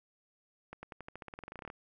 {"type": "accelerating click train", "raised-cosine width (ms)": 0.5, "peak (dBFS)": -29, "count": 19, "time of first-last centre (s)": [0.73, 1.701], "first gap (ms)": 100, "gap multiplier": 0.92, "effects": []}